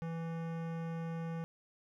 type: tone with hard clipping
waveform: sine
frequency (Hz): 165.2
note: E3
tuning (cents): +4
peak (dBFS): -39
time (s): 0.02-1.44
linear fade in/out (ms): 0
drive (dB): 18
effects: none